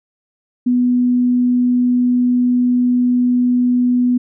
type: tone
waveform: sine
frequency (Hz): 246.9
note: B3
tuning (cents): 0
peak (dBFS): -11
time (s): 0.66-4.18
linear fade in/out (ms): 10
effects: none